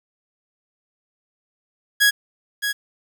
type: tone with echo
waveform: sawtooth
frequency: 1661.2 Hz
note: G#6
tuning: in tune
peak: -9 dBFS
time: 2-2.11 s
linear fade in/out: 20 ms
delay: 620 ms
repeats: 1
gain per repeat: -8 dB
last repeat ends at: 2.73 s
effects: 8-bit